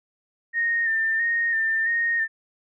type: tone with vibrato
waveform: sine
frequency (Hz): 1825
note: A#6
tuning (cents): -37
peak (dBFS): -20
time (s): 0.53-2.28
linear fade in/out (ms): 50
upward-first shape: square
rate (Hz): 1.5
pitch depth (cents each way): 30
effects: none